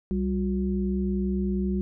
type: tone cluster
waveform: sine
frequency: 63.7 / 193.9 / 359.4 Hz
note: C2 / G3 / F4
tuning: -46 / -19 / +50 cents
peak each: -30 / -25 / -32 dBFS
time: 0.11-1.81 s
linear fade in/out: 0 ms
effects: none